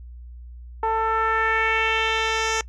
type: tone with low-pass filter sweep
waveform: 10% pulse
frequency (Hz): 444.9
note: A4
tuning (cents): +19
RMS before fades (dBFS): -22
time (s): 0.83-2.61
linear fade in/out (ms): 2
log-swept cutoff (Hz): 920 to 6100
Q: 2.3
effects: noise-tail reverb RT60 0.1 s tail -23 dB re dry + added 60 Hz sine -37 dBFS peak until 2.68 s